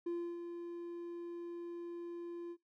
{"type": "tone with ADSR envelope", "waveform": "triangle", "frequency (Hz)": 344.2, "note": "F4", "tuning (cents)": -25, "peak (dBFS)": -32, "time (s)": [0.06, 2.57], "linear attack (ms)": 8, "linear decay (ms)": 300, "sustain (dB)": -8, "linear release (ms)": 60, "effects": ["noise-tail reverb RT60 0.2 s tail -24 dB re dry", "tanh soft clip ceiling -29 dBFS"]}